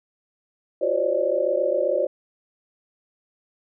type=tone cluster; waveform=sine; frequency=348.1 / 376.6 / 524 / 571 / 606 Hz; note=F4 / F#4 / C5 / D5 / D#5; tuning=-6 / +31 / +2 / -49 / -46 cents; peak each=-31 / -29 / -24 / -23 / -27 dBFS; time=0.81-2.07 s; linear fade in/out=10 ms; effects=none